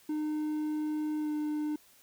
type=tone with pitch glide; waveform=triangle; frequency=304.9 to 301.4 Hz; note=D#4 to D4; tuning=-35 to +45 cents; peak=-28 dBFS; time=0.09-1.76 s; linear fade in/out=5 ms; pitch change=-20 cents; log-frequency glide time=1.19-1.3 s; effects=white hiss -61 dBFS RMS until 2.02 s